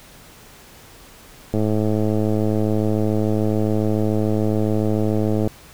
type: click train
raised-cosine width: 2 ms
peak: -8 dBFS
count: 422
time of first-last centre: 1.54-5.475 s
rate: 107 Hz
effects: pink hiss -45 dBFS RMS until 5.73 s